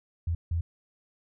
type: tone bursts at uneven times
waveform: sine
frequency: 84 Hz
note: E2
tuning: 33 cents sharp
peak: -25 dBFS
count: 2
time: 0.27-0.35 / 0.51-0.61 s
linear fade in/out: 5 ms
effects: none